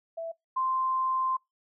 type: tone pair in turn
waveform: sine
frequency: 661 / 1043.5 Hz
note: E5 / C6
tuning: +5 / -5 cents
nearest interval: minor sixth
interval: 790 cents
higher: second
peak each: -32 / -25 dBFS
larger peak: second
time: 0.17-0.32 / 0.56-1.37 s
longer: second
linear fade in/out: 10 ms
effects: noise-tail reverb RT60 0.2 s tail -26 dB re dry